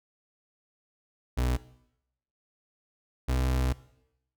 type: tone pair in turn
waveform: 35% pulse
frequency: 62.1 / 64.14 Hz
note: B1 / C2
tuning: +10 / -34 cents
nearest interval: minor second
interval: 56 cents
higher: second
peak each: -23 dBFS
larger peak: neither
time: 1.37-1.57 / 3.28-3.73 s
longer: second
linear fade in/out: 10 ms
effects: noise-tail reverb RT60 0.8 s tail -18 dB re dry